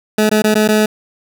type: tone with dropouts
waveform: 20% pulse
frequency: 214.1 Hz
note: A3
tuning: 47 cents flat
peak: -5 dBFS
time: 0.18-0.86 s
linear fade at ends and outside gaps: 5 ms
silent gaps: 0.294-0.313 / 0.421-0.441 / 0.543-0.553 / 0.678-0.686 s
effects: none